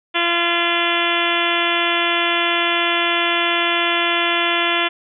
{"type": "harmonic tone with a mistuned harmonic", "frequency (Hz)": 343, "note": "F4", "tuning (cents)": -31, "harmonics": [1, 2, 3, 4, 5, 6, 7, 8, 9, 10], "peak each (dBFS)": [-25, -25, -25, -25, -25, -25, -25, -25, -25, -25], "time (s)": [0.14, 4.89], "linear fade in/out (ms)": 20, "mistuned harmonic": 9, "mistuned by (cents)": -22, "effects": []}